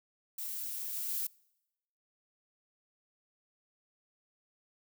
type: noise with level steps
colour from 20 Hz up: violet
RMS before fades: -39 / -37 / -35 dBFS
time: 0.38-1.27 s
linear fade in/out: 5 ms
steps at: 0.93 / 1.08 s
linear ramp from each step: 10 ms
effects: noise-tail reverb RT60 0.9 s tail -25 dB re dry